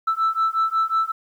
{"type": "beating tone pair", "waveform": "sine", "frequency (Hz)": [1318.5, 1324], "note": ["E6", "E6"], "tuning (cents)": [0, 7], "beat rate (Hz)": 5.5, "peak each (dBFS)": -20, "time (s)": [0.07, 1.12], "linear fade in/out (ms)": 10, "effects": ["tanh soft clip ceiling -14 dBFS", "9-bit"]}